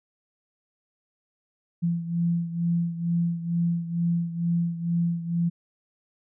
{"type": "beating tone pair", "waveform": "sine", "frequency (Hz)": [169.7, 171.9], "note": ["F3", "F3"], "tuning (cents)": [-49, -27], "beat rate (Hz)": 2.2, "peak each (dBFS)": [-24, -29], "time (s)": [1.82, 5.5], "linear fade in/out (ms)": 20, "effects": []}